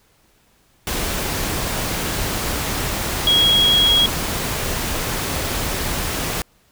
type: tone in noise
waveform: sine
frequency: 3303 Hz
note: G#7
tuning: 10 cents flat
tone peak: -12 dBFS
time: 3.27-4.06 s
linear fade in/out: 2 ms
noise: pink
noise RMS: -23 dBFS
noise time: 0.87-6.42 s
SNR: +8 dB
effects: pink hiss -58 dBFS RMS until 6.71 s